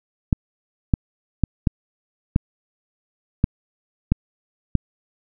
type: clicks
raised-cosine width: 5 ms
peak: -3 dBFS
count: 8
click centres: 0.328 / 0.938 / 1.437 / 1.672 / 2.361 / 3.441 / 4.12 / 4.753 s
effects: none